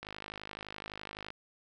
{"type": "click train", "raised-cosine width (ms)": 0.3, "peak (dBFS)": -25, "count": 67, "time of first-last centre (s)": [0.03, 1.304], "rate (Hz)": 51.8, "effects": []}